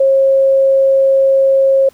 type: tone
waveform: sine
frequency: 540 Hz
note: C#5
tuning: 45 cents flat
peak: -7 dBFS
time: 0-1.89 s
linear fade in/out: 5 ms
effects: pink hiss -49 dBFS RMS until 1.93 s